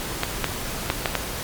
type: clicks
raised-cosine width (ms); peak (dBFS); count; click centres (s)
0.3; -4; 5; 0.234 / 0.443 / 0.901 / 1.058 / 1.153
effects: pink hiss -30 dBFS RMS until 1.43 s + MP3 96 kbps